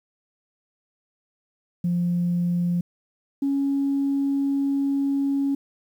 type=tone pair in turn; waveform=sine; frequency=174.8 / 277.5 Hz; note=F3 / C#4; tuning=+2 / +2 cents; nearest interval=minor sixth; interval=800 cents; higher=second; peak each=-19 dBFS; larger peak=neither; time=1.84-2.81 / 3.42-5.55 s; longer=second; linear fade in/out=5 ms; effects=tanh soft clip ceiling -16 dBFS + 9-bit